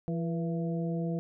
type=harmonic tone with a mistuned harmonic; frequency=168.2 Hz; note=E3; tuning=35 cents sharp; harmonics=1 / 2 / 3 / 4; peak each=-30 / -38 / -39 / -42 dBFS; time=0.08-1.19 s; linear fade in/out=0 ms; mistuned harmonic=3; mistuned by=-57 cents; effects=none